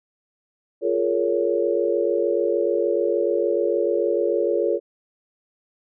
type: chord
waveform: sine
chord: Bb minor seventh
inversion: second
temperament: just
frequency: 349.6 / 419.5 / 466.2 / 559.4 Hz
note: F4 / Ab4 / Bb4 / Db5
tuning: +2 / +17 / 0 / +16 cents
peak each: -24 dBFS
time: 0.81-4.8 s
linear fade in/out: 50 ms
effects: none